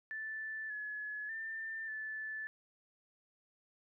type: tone with pitch steps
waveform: sine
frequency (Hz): 1757 / 1702 / 1789 / 1746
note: A6 / G#6 / A6 / A6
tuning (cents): -3 / +42 / +28 / -14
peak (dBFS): -39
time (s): 0.11-2.47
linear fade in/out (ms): 0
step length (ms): 590
effects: none